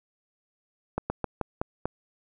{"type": "slowing click train", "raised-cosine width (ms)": 1, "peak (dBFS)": -13, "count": 6, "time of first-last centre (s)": [0.98, 1.856], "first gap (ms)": 120, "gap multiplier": 1.19, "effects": []}